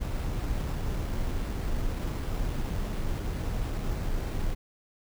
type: noise with sample-and-hold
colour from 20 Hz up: brown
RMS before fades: -30 dBFS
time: 0-4.55 s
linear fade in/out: 20 ms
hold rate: 6300 Hz
effects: none